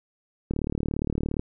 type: click train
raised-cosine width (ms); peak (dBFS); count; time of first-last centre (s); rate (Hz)
3; -14; 34; 0.51-1.395; 37.3
effects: none